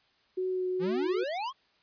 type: tone with vibrato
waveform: sine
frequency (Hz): 369.3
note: F#4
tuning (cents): -3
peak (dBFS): -28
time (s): 0.37-1.24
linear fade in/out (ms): 10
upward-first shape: triangle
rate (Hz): 2.4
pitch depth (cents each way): 14
type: exponential sweep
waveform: square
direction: up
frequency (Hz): 157.3 to 1132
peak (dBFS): -32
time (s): 0.79-1.53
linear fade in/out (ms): 50
effects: white hiss -67 dBFS RMS until 1.82 s + resampled to 11025 Hz